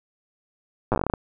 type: slowing click train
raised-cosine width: 1 ms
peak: -8 dBFS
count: 12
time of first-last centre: 0.92-1.138 s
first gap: 8 ms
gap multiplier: 1.17
effects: none